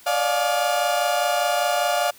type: tone cluster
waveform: 35% pulse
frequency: 577 / 602 / 707 / 852 Hz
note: D5 / D5 / F5 / G#5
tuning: -31 / +43 / +21 / +44 cents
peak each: -25 / -25 / -20 / -28 dBFS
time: 0.06-2.11 s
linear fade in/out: 10 ms
effects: white hiss -49 dBFS RMS until 2.18 s